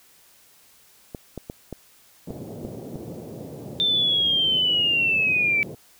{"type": "clicks", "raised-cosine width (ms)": 2, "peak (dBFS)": -19, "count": 7, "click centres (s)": [1.148, 1.377, 1.499, 1.727, 2.306, 2.65, 2.957]}
{"type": "band-pass noise", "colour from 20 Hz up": "pink", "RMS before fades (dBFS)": -37, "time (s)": [2.27, 5.75], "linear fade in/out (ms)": 5, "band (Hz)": [110, 580], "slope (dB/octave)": 24}
{"type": "linear sweep", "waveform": "sine", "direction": "down", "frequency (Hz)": [3585, 2300], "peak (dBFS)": -18, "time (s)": [3.8, 5.63], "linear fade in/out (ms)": 0}
{"effects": ["white hiss -55 dBFS RMS until 5.99 s"]}